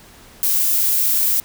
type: noise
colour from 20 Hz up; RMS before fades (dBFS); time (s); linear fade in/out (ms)
violet; -17; 0.43-1.4; 0
effects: pink hiss -45 dBFS RMS until 1.44 s